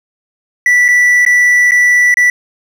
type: tone with dropouts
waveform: triangle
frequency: 1964 Hz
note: B6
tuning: 10 cents flat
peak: -4 dBFS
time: 0.66-2.3 s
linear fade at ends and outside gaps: 2 ms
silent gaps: 0.882-0.886 / 1.251-1.263 / 1.71-1.718 / 2.142-2.17 s
effects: none